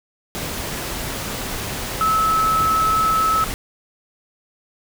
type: tone in noise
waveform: sine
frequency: 1299 Hz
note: E6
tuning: 26 cents flat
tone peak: -15 dBFS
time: 2.01-3.44 s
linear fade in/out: 0 ms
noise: pink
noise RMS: -27 dBFS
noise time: 0.35-3.54 s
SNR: +9 dB
effects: none